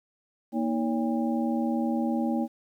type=tone cluster; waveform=sine; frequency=235.6 / 315.4 / 564 / 803 Hz; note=A#3 / D#4 / C#5 / G5; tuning=+19 / +24 / +30 / +41 cents; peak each=-26 / -30 / -35 / -35 dBFS; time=0.52-2.48 s; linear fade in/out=50 ms; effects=10-bit